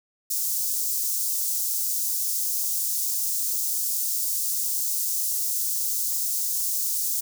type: high-pass noise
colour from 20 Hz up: white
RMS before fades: -26 dBFS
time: 0.3-7.21 s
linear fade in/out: 10 ms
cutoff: 5600 Hz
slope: 24 dB/octave
effects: none